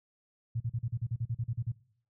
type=tone bursts; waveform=sine; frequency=116.2 Hz; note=A#2; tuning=5 cents flat; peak=-29 dBFS; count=13; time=0.55-1.72 s; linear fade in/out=10 ms; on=54 ms; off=39 ms; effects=noise-tail reverb RT60 0.6 s tail -20 dB re dry